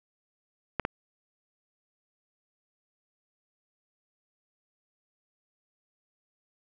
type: clicks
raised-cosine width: 0.5 ms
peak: -12 dBFS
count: 2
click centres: 0.797 / 0.851 s
effects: none